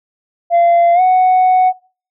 sine tone with pitch glide, 687 to 740.6 Hz, F5 to F#5, -29 to +1 cents, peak -5 dBFS, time 0.5-1.73 s, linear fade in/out 50 ms, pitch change +130 cents, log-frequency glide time 0.94-1.01 s, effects noise-tail reverb RT60 0.4 s tail -23 dB re dry + tanh soft clip ceiling -6 dBFS

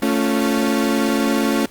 35% pulse chord, A augmented, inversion none, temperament equal, 220 / 277.2 / 349.2 Hz, A3 / C#4 / E#4, 0 / 0 / 0 cents, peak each -18 / -18 / -22 dBFS, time 0.02-1.66 s, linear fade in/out 5 ms, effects pink hiss -45 dBFS RMS until 1.7 s + Opus 24 kbps

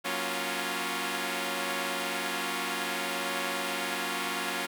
5% pulse chord, Gb major seventh, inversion none, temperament equal with one note detuned, 185 / 235.8 / 277.2 / 349.2 Hz, Gb3 / Bb3 / Db4 / F4, 0 / +20 / 0 / 0 cents, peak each -26 / -26 / -24 / -23 dBFS, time 0.04-4.67 s, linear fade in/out 20 ms, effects none

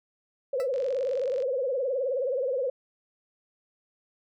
sine tone with vibrato, 522 Hz, C5, 4 cents flat, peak -25 dBFS, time 0.53-2.7 s, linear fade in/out 5 ms, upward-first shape triangle, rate 19 Hz, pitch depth 160 cents each way
20% pulse tone with exponential decay, 660 Hz, E5, 2 cents sharp, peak -28 dBFS, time 0.6-0.7 s, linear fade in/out 0 ms, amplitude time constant 20 ms
click train, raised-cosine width 0.2 ms, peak -30 dBFS, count 34, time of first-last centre 0.74-1.423 s, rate 48.3 Hz
effects none

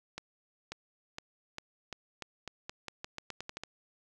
accelerating click train, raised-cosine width 0.2 ms, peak -22 dBFS, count 16, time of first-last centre 0.18-3.636 s, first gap 540 ms, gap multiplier 0.86, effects none

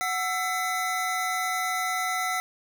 square tone cluster, 741 / 1332 / 2012 Hz, F#5 / E6 / B6, +2 / +18 / +32 cents, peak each -31 dBFS, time 0.01-2.4 s, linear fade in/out 0 ms, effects none

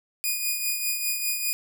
5% pulse tone with tremolo, 2462 Hz, D#7, 19 cents flat, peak -13 dBFS, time 0.24-1.53 s, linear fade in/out 0 ms, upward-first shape triangle, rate 5 Hz, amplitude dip 55%, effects none

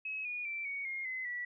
sine tone with pitch steps, 2564 / 2450 / 2340 / 2236 / 2136 / 2041 / 1949.9 Hz, E7 / D#7 / D7 / C#7 / C7 / C7 / B6, -49 / -27 / -7 / +14 / +35 / -44 / -23 cents, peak -36 dBFS, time 0.05-1.45 s, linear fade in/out 5 ms, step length 200 ms, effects none

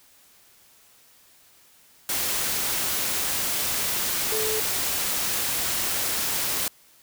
sine tone in noise, 434.7 Hz, A4, 21 cents flat, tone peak -27 dBFS, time 4.32-4.6 s, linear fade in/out 2 ms, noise white, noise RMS -26 dBFS, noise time 2.09-6.68 s, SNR -4 dB, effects white hiss -56 dBFS RMS until 7.02 s

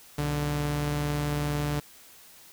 sawtooth tone pair together, 62.31 / 146.83 Hz, B1 / D3, +16 / 0 cents, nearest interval octave + minor third, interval 1484 cents, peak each -31 / -23 dBFS, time 0.18-1.8 s, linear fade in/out 5 ms, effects white hiss -52 dBFS RMS until 2.52 s

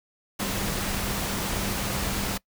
sine tone in noise, 197.9 Hz, G3, 17 cents sharp, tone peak -35 dBFS, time 0.39-2.38 s, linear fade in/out 10 ms, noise pink, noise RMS -29 dBFS, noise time 0.39-2.38 s, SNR -9 dB, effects noise-tail reverb RT60 0.1 s tail -23 dB re dry

